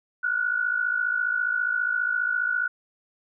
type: tone pair together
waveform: sine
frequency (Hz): 1425.2 / 1480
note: F6 / F#6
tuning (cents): +35 / 0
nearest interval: minor second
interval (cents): 65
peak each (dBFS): -27 / -24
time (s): 0.23-2.68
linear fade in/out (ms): 10
effects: none